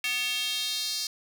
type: tone with high-pass filter sweep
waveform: square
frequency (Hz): 246.9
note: B3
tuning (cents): 0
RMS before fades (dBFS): -30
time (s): 0.04-1.07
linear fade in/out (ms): 2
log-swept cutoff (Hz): 2500 to 4700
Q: 3.4
effects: none